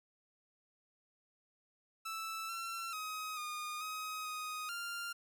sawtooth tone with pitch steps, 1319 / 1352 / 1263 / 1222 / 1262 / 1249 / 1394 Hz, E6 / E6 / D#6 / D#6 / D#6 / D#6 / F6, +1 / +43 / +26 / -32 / +24 / +6 / -4 cents, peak -36 dBFS, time 2.05-5.13 s, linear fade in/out 10 ms, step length 440 ms, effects none

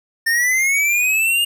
square linear sweep, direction up, 1800 to 2848 Hz, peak -15 dBFS, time 0.26-1.45 s, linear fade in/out 10 ms, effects 8-bit

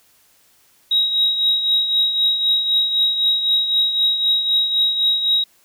sine tone with tremolo, 3813 Hz, A#7, 38 cents sharp, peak -11 dBFS, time 0.91-5.44 s, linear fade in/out 5 ms, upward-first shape triangle, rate 3.9 Hz, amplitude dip 65%, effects tanh soft clip ceiling -8 dBFS + white hiss -56 dBFS RMS until 5.64 s

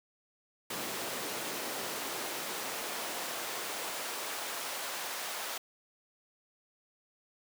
pink noise with high-pass filter sweep, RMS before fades -38 dBFS, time 0.7-5.58 s, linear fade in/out 5 ms, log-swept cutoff 270 to 710 Hz, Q 0.8, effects none

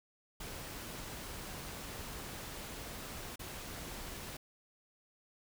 pink noise with dropouts, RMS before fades -45 dBFS, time 0.4-4.37 s, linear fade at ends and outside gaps 5 ms, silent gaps 3.359-3.393 s, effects none

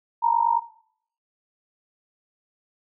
sine tone with amplitude modulation, 932.3 Hz, A#5, in tune, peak -14 dBFS, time 0.22-0.6 s, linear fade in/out 20 ms, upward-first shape sine, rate 49.2 Hz, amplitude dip 80%, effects noise-tail reverb RT60 0.6 s tail -17 dB re dry

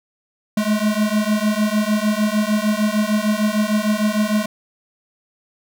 square beating tone pair, 209.1 / 215.7 Hz, G#3 / A3, +12 / -34 cents, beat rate 6.6 Hz, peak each -20 dBFS, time 0.57-4.46 s, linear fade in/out 5 ms, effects none

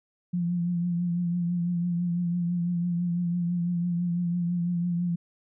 sine tone with vibrato, 174 Hz, F3, 6 cents flat, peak -24 dBFS, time 0.33-5.16 s, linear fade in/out 10 ms, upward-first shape triangle, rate 6 Hz, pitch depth 43 cents each way, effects none

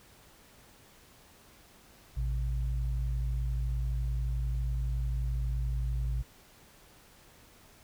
sine tone pair together, 57.21 / 128.8 Hz, A#1 / C3, -32 / -27 cents, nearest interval octave + major second, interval 1405 cents, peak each -29 / -36 dBFS, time 2.16-6.23 s, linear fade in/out 20 ms, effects pink hiss -58 dBFS RMS until 7.83 s

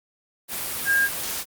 sine tone in noise, 1616 Hz, G#6, 48 cents flat, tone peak -17 dBFS, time 0.85-1.09 s, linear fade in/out 50 ms, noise white, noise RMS -29 dBFS, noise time 0.48-1.45 s, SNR +9 dB, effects Opus 32 kbps

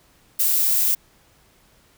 violet noise, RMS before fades -19 dBFS, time 0.39-0.95 s, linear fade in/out 10 ms, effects pink hiss -57 dBFS RMS until 1.97 s

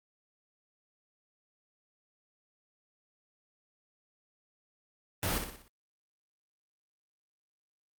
pink noise with echo, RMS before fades -31 dBFS, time 5.23-5.38 s, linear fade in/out 0 ms, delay 60 ms, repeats 5, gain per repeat -6 dB, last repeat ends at 5.68 s, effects Opus 32 kbps

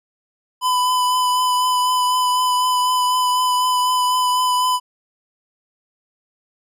square tone with vibrato, 1002 Hz, B5, 25 cents sharp, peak -16 dBFS, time 0.61-4.8 s, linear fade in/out 50 ms, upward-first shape triangle, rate 4 Hz, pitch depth 16 cents each way, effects resampled to 32000 Hz

